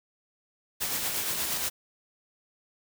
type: noise with tremolo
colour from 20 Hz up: white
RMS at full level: -29 dBFS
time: 0.8-1.7 s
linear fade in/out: 20 ms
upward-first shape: sine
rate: 8.5 Hz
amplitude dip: 35%
effects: none